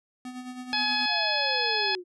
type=tone with tremolo; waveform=square; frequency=251.4 Hz; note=B3; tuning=31 cents sharp; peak=-35 dBFS; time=0.25-1.06 s; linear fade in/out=2 ms; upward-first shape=sine; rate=9.3 Hz; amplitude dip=55%
type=harmonic tone; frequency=846 Hz; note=G#5; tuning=32 cents sharp; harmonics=1 / 2 / 3 / 4 / 5 / 6; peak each=-31 / -31 / -31 / -31 / -31 / -31 dBFS; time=0.73-1.95 s; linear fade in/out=0 ms
type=exponential sweep; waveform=sine; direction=down; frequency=740 to 349.2 Hz; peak=-33 dBFS; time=1.07-2.04 s; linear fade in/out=50 ms
effects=resampled to 24000 Hz